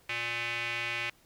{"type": "tone with band-pass filter", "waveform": "square", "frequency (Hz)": 117.9, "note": "A#2", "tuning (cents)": 20, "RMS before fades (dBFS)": -34, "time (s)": [0.09, 1.1], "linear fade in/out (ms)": 5, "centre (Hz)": 2400, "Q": 3.9, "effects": ["pink hiss -63 dBFS RMS until 1.25 s"]}